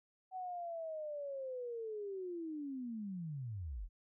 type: linear sweep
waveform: sine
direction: down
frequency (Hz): 756 to 34.97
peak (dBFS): -40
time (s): 0.31-3.89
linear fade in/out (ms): 50
effects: none